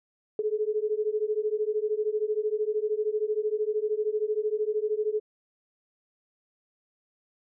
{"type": "beating tone pair", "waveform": "sine", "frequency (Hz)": [420.8, 433.8], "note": ["G#4", "A4"], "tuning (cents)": [23, -25], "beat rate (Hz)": 13, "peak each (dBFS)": -28, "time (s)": [0.39, 5.2], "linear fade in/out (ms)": 2, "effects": []}